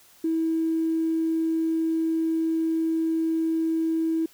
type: tone with tanh clipping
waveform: triangle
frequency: 324.3 Hz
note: E4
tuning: 28 cents flat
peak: -21 dBFS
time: 0.24-4.26 s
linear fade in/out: 5 ms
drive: 2 dB
effects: white hiss -55 dBFS RMS until 4.33 s